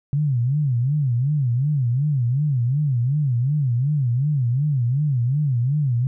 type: tone with vibrato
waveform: sine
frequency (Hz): 133.8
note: C3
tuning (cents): +39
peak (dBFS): -17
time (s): 0.13-6.07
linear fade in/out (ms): 0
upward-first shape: sine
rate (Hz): 2.7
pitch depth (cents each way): 220
effects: none